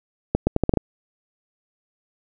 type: accelerating click train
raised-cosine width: 2 ms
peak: -4 dBFS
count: 7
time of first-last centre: 0.35-0.773 s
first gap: 120 ms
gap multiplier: 0.78
effects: none